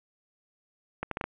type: accelerating click train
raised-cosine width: 0.5 ms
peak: -16 dBFS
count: 5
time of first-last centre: 1.03-1.24 s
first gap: 83 ms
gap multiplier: 0.7
effects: resampled to 8000 Hz + 7-bit

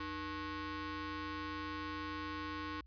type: ring-modulated tone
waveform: sawtooth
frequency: 392 Hz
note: G4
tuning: in tune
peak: -33 dBFS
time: 0-2.81 s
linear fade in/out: 5 ms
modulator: 697 Hz
effects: added 60 Hz sine -56 dBFS peak until 2.86 s + resampled to 11025 Hz

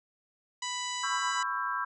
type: harmonic tone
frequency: 990 Hz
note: B5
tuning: 4 cents sharp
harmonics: 1 / 2 / 3 / 4 / 5 / 6 / 7 / 8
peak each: -37 / -40 / -40 / -41 / -45 / -45 / -41 / -46 dBFS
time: 0.62-1.43 s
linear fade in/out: 5 ms
type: chord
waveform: sine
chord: C# half-diminished seventh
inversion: third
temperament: just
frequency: 997.9 / 1108.7 / 1330.5 / 1596.6 Hz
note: B5 / C#6 / E6 / G6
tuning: +18 / 0 / +16 / +31 cents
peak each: -35 dBFS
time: 1.03-1.85 s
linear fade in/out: 10 ms
effects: none

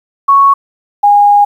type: tone pair in turn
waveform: sine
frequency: 1108.7 / 818.9 Hz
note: C#6 / G#5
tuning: 0 / -25 cents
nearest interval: perfect fourth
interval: 525 cents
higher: first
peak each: -3 dBFS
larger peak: neither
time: 0.28-0.54 / 1.03-1.45 s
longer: second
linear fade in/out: 10 ms
effects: 7-bit

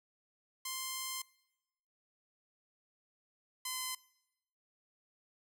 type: tone pair in turn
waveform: 5% pulse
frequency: 1046.5 / 1026.7 Hz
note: C6 / C6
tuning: 0 / -33 cents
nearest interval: unison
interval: 33 cents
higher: first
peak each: -26 / -25 dBFS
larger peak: second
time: 0.65-1.22 / 3.65-3.95 s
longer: first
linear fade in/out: 5 ms
effects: noise-tail reverb RT60 0.9 s tail -23 dB re dry

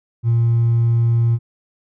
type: tone with hard clipping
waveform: triangle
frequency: 116.54 Hz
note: A#2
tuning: in tune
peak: -12 dBFS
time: 0.23-1.39 s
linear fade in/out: 50 ms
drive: 2 dB
effects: none

